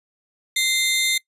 sawtooth tone pair together, 2083 / 3648 Hz, C7 / A#7, -8 / -38 cents, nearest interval minor seventh, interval 970 cents, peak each -18 dBFS, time 0.56-1.18 s, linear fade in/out 5 ms, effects noise-tail reverb RT60 0.1 s tail -20 dB re dry + resampled to 32000 Hz

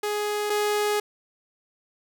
sawtooth tone pair in turn, 417.1 / 417.1 Hz, G#4 / G#4, +7 / +7 cents, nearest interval unison, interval 0 cents, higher neither, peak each -21 / -18 dBFS, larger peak second, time 0.03-0.5 / 0.5-1 s, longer second, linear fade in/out 5 ms, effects none

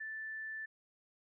sine tone, 1760 Hz, A6, in tune, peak -40 dBFS, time 0-0.66 s, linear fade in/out 10 ms, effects none

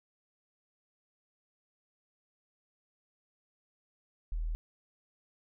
sine tone, 40.19 Hz, E1, 43 cents flat, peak -31 dBFS, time 4.32-4.55 s, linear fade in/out 0 ms, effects none

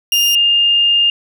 35% pulse / sine tone pair in turn, 2816 / 2816 Hz, F7 / F7, +14 / +14 cents, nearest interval unison, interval 0 cents, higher neither, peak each -9 dBFS, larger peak neither, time 0.12-0.35 / 0.35-1.1 s, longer second, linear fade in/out 2 ms, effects none

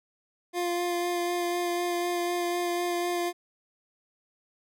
25% pulse tone with vibrato, 350 Hz, F4, 4 cents sharp, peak -23 dBFS, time 0.53-3.33 s, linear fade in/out 50 ms, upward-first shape sine, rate 4 Hz, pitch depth 12 cents each way, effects none

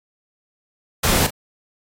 pink noise with echo, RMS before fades -17 dBFS, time 1.03-1.27 s, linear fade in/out 10 ms, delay 36 ms, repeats 1, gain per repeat -11 dB, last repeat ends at 1.306 s, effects AAC 48 kbps

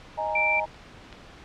sine chord, D# suspended fourth, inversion none, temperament equal, 622.3 / 830.6 / 932.3 Hz, D#5 / G#5 / A#5, 0 / 0 / 0 cents, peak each -30 dBFS, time 0.17-0.66 s, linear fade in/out 20 ms
sine tone, 2349 Hz, D7, in tune, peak -21 dBFS, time 0.35-0.6 s, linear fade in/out 5 ms
clicks, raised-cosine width 0.2 ms, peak -31 / -24 dBFS, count 2, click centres 0.745 / 1.127 s
effects pink hiss -47 dBFS RMS until 1.44 s + low-pass 4000 Hz 12 dB/octave

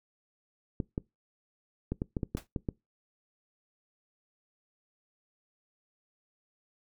clicks, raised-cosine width 3 ms, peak -18 dBFS, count 9, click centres 0.802 / 0.979 / 1.92 / 2.019 / 2.168 / 2.232 / 2.35 / 2.562 / 2.688 s
pink noise with exponential decay, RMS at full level -38 dBFS, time 2.37-2.47 s, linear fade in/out 1 ms, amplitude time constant 21 ms
effects noise-tail reverb RT60 0.2 s tail -23 dB re dry

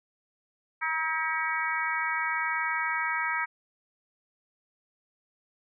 harmonic tone with a mistuned harmonic, 320.5 Hz, E4, 49 cents flat, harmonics 3 / 4 / 5 / 6 / 7, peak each -33 / -33 / -33 / -33 / -33 dBFS, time 0.81-3.46 s, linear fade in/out 20 ms, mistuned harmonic 3, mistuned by -21 cents, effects none

